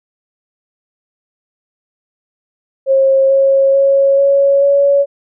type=tone with pitch steps; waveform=sine; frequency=538 / 543.9 / 549.9 / 556 / 562.1 Hz; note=C5 / C#5 / C#5 / C#5 / C#5; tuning=+48 / -33 / -14 / +5 / +24 cents; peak=-7 dBFS; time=2.86-5.06 s; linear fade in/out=50 ms; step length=440 ms; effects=none